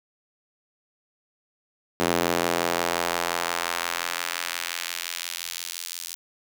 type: tone with high-pass filter sweep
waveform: square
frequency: 42.86 Hz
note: F1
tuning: 32 cents flat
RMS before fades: -28 dBFS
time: 2-6.15 s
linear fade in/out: 0 ms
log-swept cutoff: 320 to 5400 Hz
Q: 0.82
effects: none